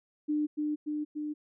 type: tone with echo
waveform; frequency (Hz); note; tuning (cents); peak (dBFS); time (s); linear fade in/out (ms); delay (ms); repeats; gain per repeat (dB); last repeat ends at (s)
sine; 300; D4; +37; -26; 0.28-0.47; 20; 290; 3; -2; 1.34
effects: none